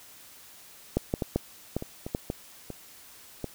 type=clicks; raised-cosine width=2 ms; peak=-10 / -12 / -14 / -11 / -14 / -21 / -21 / -14 / -16 / -23 / -18 dBFS; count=11; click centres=0.97 / 1.139 / 1.222 / 1.36 / 1.766 / 1.824 / 2.065 / 2.149 / 2.301 / 2.703 / 3.443 s; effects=white hiss -51 dBFS RMS until 3.54 s